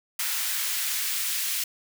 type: noise with high-pass filter sweep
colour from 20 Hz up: white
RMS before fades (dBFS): -28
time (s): 0.19-1.64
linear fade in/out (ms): 5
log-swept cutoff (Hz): 1400 to 2200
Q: 0.96
effects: none